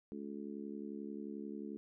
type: harmonic tone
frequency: 71.3 Hz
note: C#2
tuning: 49 cents sharp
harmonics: 3 / 4 / 5 / 6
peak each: -45 / -47 / -49 / -51 dBFS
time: 0.12-1.77 s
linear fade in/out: 0 ms
effects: none